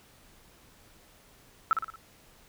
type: tone with echo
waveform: sine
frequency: 1318.5 Hz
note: E6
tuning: in tune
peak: -19 dBFS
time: 1.71-1.73 s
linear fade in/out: 0 ms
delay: 57 ms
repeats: 4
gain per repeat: -6 dB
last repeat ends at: 1.958 s
effects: pink hiss -58 dBFS RMS until 2.48 s